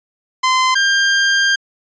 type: tone pair in turn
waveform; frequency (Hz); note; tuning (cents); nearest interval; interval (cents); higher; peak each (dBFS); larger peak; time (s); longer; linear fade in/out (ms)
sawtooth; 1032 / 1596.1; C6 / G6; -24 / +31; minor sixth; 755; second; -8; neither; 0.43-0.75 / 0.75-1.56; second; 10
effects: resampled to 16000 Hz